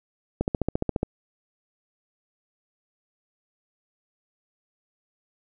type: click train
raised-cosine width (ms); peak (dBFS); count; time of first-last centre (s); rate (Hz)
2; -10; 10; 0.41-1.031; 14.5
effects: none